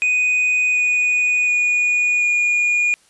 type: tone with pitch steps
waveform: triangle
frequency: 2489 / 2472 / 2455 / 2438 Hz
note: D#7 / D#7 / D#7 / D#7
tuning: 0 / -12 / -24 / -36 cents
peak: -13 dBFS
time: 0.02-2.94 s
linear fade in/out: 0 ms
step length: 730 ms
effects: white hiss -55 dBFS RMS until 3.09 s + resampled to 24000 Hz